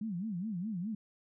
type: tone with vibrato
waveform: sine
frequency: 196 Hz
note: G3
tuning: in tune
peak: -34 dBFS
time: 0.01-0.95 s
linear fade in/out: 5 ms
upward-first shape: sine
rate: 4.8 Hz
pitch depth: 250 cents each way
effects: none